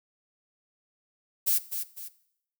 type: noise with echo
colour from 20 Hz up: violet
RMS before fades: -24 dBFS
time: 1.46-1.59 s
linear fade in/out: 20 ms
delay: 250 ms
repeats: 2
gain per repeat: -8 dB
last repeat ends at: 2.09 s
effects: noise-tail reverb RT60 0.7 s tail -17 dB re dry